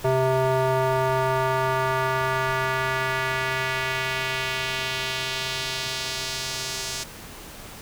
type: tone with band-pass filter sweep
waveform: square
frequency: 130.81 Hz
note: C3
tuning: in tune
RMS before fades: -25 dBFS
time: 0.04-7.04 s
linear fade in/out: 10 ms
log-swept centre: 610 to 6100 Hz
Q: 1.3
effects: pink hiss -41 dBFS RMS until 7.81 s